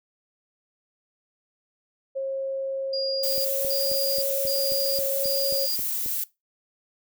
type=tone with pitch glide; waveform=sine; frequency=539 to 548.4 Hz; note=C#5 to C#5; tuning=-49 to -19 cents; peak=-25 dBFS; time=2.15-5.67 s; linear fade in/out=20 ms; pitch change=+30 cents; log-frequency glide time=3.18-3.72 s
type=tone bursts; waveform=sine; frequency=4835 Hz; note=D8; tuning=50 cents sharp; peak=-27 dBFS; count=4; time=2.93-5.76 s; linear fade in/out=5 ms; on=520 ms; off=250 ms
type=noise; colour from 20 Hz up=violet; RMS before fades=-28 dBFS; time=3.23-6.24 s; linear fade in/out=5 ms
type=click train; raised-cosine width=2 ms; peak=-26 dBFS; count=11; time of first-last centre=3.38-6.061 s; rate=3.73 Hz
effects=noise-tail reverb RT60 0.2 s tail -19 dB re dry